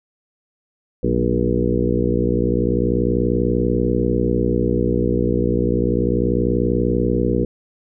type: harmonic tone with a mistuned harmonic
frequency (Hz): 60.3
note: B1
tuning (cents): -41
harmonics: 1 / 2 / 3 / 4 / 5 / 6 / 7 / 8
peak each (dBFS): -24 / -24 / -24 / -24 / -24 / -24 / -24 / -24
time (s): 1.03-7.45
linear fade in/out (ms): 5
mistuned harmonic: 3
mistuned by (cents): +74
effects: none